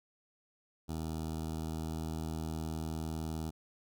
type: tone with notch filter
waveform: 15% pulse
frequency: 79.7 Hz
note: D#2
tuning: 42 cents sharp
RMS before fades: -38 dBFS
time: 0.88-3.51 s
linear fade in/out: 20 ms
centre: 2000 Hz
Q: 0.74
effects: none